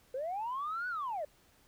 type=linear two-way sweep; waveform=sine; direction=up then down; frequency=493.9 to 1500 to 559 Hz; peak=-33 dBFS; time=0.14-1.25 s; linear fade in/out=5 ms; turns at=0.88 s; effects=tanh soft clip ceiling -30 dBFS + pink hiss -66 dBFS RMS until 1.67 s